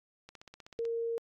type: click train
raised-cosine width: 0.2 ms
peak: -32 dBFS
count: 10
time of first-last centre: 0.29-0.853 s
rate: 16 Hz
type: tone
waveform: sine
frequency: 462.1 Hz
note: A#4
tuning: 15 cents flat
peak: -31 dBFS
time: 0.79-1.18 s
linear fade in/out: 0 ms
effects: AAC 64 kbps